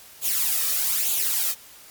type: noise with flanger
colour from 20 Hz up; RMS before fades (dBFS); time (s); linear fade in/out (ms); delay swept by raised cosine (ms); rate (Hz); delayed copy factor
blue; -23; 0.21-1.55; 50; 0.27 to 1.67; 1.1; +0.65
effects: white hiss -47 dBFS RMS until 1.9 s + MP3 96 kbps